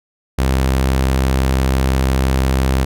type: tone with vibrato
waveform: sawtooth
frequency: 65.9 Hz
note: C2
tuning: 13 cents sharp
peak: -9 dBFS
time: 0.38-2.85 s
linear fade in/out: 10 ms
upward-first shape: triangle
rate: 20 Hz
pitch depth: 80 cents each way
effects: none